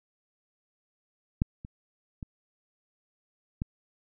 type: clicks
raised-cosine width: 5 ms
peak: -11 / -28 / -25 / -18 dBFS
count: 4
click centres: 1.419 / 1.649 / 2.228 / 3.619 s
effects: none